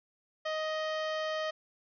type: harmonic tone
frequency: 625 Hz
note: D#5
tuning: 8 cents sharp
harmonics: 1 / 2 / 3 / 4 / 5 / 6 / 7 / 8 / 9 / 10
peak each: -33 / -39 / -40 / -51 / -43 / -53 / -51 / -52 / -59 / -61 dBFS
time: 0.45-1.51 s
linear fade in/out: 10 ms
effects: none